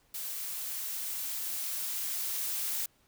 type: noise with level ramp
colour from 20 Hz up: blue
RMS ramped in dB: -38 to -33 dBFS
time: 0.14-2.86 s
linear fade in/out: 5 ms
effects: pink hiss -68 dBFS RMS until 3.07 s